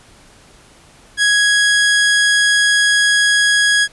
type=tone; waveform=sawtooth; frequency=1661.2 Hz; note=G#6; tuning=in tune; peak=-7 dBFS; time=1.17-3.88 s; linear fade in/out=50 ms; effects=pink hiss -46 dBFS RMS until 3.92 s + resampled to 24000 Hz